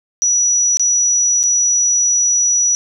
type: tone with dropouts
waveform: sine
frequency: 5870 Hz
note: F#8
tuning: 15 cents flat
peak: -11 dBFS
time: 0.22-2.75 s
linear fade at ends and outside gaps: 0 ms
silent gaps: 0.771-0.796 / 1.431-1.437 s
effects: none